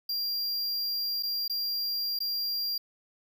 square tone with dropouts, 4765 Hz, D8, 24 cents sharp, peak -29 dBFS, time 0.09-2.78 s, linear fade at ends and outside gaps 5 ms, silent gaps 1.226-1.232 / 1.48-1.497 / 2.19-2.203 s, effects none

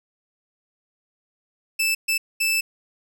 sawtooth tone bursts at uneven times, 2637 Hz, E7, in tune, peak -16 dBFS, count 3, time 1.79-1.95 / 2.08-2.18 / 2.4-2.61 s, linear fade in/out 10 ms, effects none

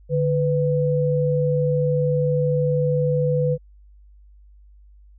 sine tone pair together, 147.84 / 497.8 Hz, D3 / B4, +12 / +14 cents, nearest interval octave + major sixth, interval 2102 cents, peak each -20 dBFS, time 0.09-3.58 s, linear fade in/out 50 ms, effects added 50 Hz sine -46 dBFS peak until 5.18 s

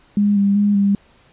sine tone with vibrato, 202.3 Hz, G#3, 45 cents flat, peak -12 dBFS, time 0.17-0.95 s, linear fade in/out 2 ms, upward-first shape square, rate 2.6 Hz, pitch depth 22 cents each way, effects pink hiss -53 dBFS RMS until 1.32 s + resampled to 8000 Hz

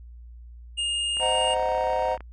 square tone, 2833 Hz, F7, 24 cents sharp, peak -25 dBFS, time 0.77-1.55 s, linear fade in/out 20 ms
click train, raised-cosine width 0.5 ms, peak -26 dBFS, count 35, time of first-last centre 1.17-2.207 s, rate 32.8 Hz
triangle chord, C half-diminished seventh, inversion none, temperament equal with one note detuned, 519 / 622.3 / 740 / 932.3 Hz, C5 / Eb5 / Gb5 / Bb5, -14 / 0 / 0 / 0 cents, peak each -26 dBFS, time 1.19-2.18 s, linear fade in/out 50 ms
effects added 59 Hz sine -41 dBFS peak until 2.32 s + resampled to 24000 Hz

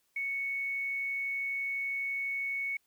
sine tone with quantisation, 2217 Hz, C#7, in tune, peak -31 dBFS, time 0.16-2.77 s, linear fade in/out 5 ms, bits 10, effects white hiss -74 dBFS RMS until 2.86 s

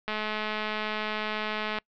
click train, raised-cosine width 0.3 ms, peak -15 dBFS, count 366, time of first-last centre 0.08-1.786 s, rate 214 Hz, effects noise-tail reverb RT60 0.1 s tail -26 dB re dry + low-pass 4000 Hz 12 dB/octave

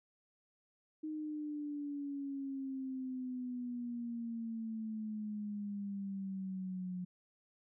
sine exponential sweep, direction down, 311.1 to 180 Hz, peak -38 dBFS, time 1.03-7.05 s, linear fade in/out 10 ms, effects none

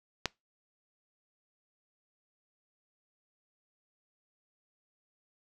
click, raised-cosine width 0.2 ms, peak -11 dBFS, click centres 0.257 s, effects noise-tail reverb RT60 0.2 s tail -23 dB re dry

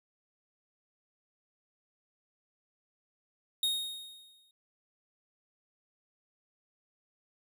45% pulse tone with exponential decay, 3727 Hz, A#7, 1 cent flat, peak -26 dBFS, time 3.63-4.51 s, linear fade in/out 2 ms, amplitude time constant 190 ms, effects none

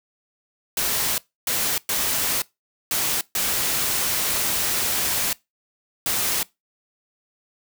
white noise bursts at uneven times, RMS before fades -23 dBFS, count 6, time 0.77-1.18 / 1.47-1.78 / 1.89-2.42 / 2.91-3.21 / 3.35-5.33 / 6.06-6.43 s, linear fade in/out 2 ms, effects noise-tail reverb RT60 0.2 s tail -22 dB re dry

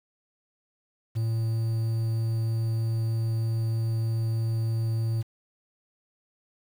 triangle tone with quantisation, 112.9 Hz, A2, 45 cents sharp, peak -22 dBFS, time 1.15-5.23 s, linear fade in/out 20 ms, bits 8, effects none

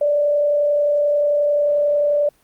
sine tone with frequency modulation, 585 Hz, D5, 7 cents flat, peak -14 dBFS, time 0.01-2.29 s, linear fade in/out 5 ms, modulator 31.3 Hz, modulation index 0.3, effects pink hiss -58 dBFS RMS until 2.43 s + Opus 24 kbps

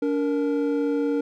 triangle tone pair together, 286.9 / 466.2 Hz, D4 / A#4, -40 / 0 cents, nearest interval minor sixth, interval 840 cents, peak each -21 / -23 dBFS, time 0.02-1.21 s, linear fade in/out 5 ms, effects none

